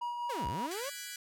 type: tone with tremolo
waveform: triangle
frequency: 959 Hz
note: A#5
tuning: 49 cents sharp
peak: -31 dBFS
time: 0.01-0.67 s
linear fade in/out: 10 ms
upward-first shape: sine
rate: 5.1 Hz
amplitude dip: 35%
type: linear two-way sweep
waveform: sawtooth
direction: down then up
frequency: 587.3 to 51.3 to 587.3 Hz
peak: -33 dBFS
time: 0.29-0.9 s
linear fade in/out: 10 ms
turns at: 0.47 s
type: chord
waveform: 10% pulse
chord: G# half-diminished seventh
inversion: third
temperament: equal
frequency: 1480 / 1661.2 / 1975.5 / 2349 Hz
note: F#6 / G#6 / B6 / D7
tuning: 0 / 0 / 0 / 0 cents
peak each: -38 dBFS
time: 0.71-1.16 s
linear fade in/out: 2 ms
effects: none